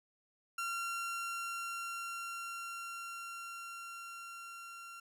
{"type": "tone with level ramp", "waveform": "30% pulse", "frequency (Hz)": 1374, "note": "F6", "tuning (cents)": -29, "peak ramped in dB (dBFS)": [-33, -45], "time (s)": [0.58, 5], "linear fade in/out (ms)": 5, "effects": ["resampled to 32000 Hz", "12-bit"]}